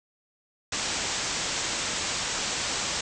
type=low-pass noise; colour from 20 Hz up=white; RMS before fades=-30 dBFS; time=0.72-3.01 s; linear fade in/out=5 ms; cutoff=8000 Hz; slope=96 dB/octave; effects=none